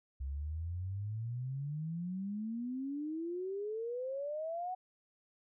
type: exponential sweep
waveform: sine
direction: up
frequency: 65.6 to 750 Hz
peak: -36 dBFS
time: 0.2-4.75 s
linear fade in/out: 10 ms
effects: none